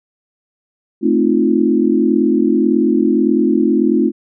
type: chord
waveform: sine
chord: F dominant seventh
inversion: first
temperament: equal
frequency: 220 / 261.6 / 311.1 / 349.2 Hz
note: A3 / C4 / Eb4 / F4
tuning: 0 / 0 / 0 / 0 cents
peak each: -16 dBFS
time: 1.01-4.12 s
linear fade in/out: 50 ms
effects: none